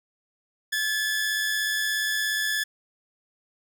sawtooth tone pair together, 1630 / 1726.9 Hz, G#6 / A6, -33 / -33 cents, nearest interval minor second, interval 100 cents, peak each -30 / -21 dBFS, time 0.72-2.64 s, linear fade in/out 10 ms, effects none

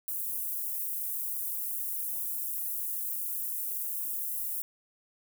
pink high-pass noise, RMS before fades -34 dBFS, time 0.08-4.62 s, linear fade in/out 0 ms, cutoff 12000 Hz, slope 24 dB/octave, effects none

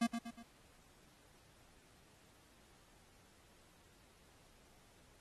square tone with echo, 232.8 Hz, A#3, 2 cents flat, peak -31 dBFS, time 0.01-0.07 s, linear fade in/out 10 ms, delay 120 ms, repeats 3, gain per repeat -7 dB, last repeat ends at 0.43 s, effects pink hiss -67 dBFS RMS until 5.2 s + AAC 32 kbps

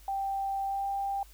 sine tone with pitch glide, 784 to 791.3 Hz, G5 to G5, 0 to +16 cents, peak -29 dBFS, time 0.08-1.23 s, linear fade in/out 2 ms, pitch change +16 cents, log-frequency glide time 0.66-0.87 s, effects added 50 Hz sine -52 dBFS peak until 1.33 s + white hiss -59 dBFS RMS until 1.33 s

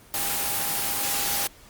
sine tone in noise, 806 Hz, G5, 48 cents sharp, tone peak -36 dBFS, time 0.14-1.47 s, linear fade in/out 2 ms, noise white, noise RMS -26 dBFS, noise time 0.14-1.47 s, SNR -13 dB, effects pink hiss -51 dBFS RMS until 1.69 s + Opus 24 kbps

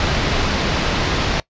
pink low-pass noise, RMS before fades -19 dBFS, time 0-1.4 s, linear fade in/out 2 ms, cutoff 5200 Hz, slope 24 dB/octave, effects noise-tail reverb RT60 0.1 s tail -21 dB re dry + resampled to 16000 Hz

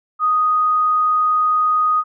sine tone, 1244.5 Hz, D#6, in tune, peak -13 dBFS, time 0.19-2.04 s, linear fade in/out 50 ms, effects none

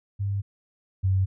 sine tone pair in turn, 99.8 / 95.12 Hz, G2 / F#2, +32 / +48 cents, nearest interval minor second, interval 84 cents, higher first, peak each -24 / -19 dBFS, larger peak second, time 0.19-0.42 / 1.03-1.26 s, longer neither, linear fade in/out 20 ms, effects none

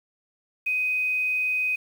sine tone, 2507 Hz, D#7, 12 cents sharp, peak -22 dBFS, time 0.66-1.76 s, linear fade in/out 10 ms, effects 8-bit

